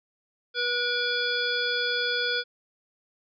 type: harmonic tone with a mistuned harmonic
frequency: 485.6 Hz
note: B4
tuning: 29 cents flat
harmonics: 1 / 3 / 5 / 7 / 9 / 10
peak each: -32 / -28 / -37 / -30 / -36 / -33 dBFS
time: 0.54-2.44 s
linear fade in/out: 50 ms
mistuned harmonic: 5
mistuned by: -45 cents
effects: none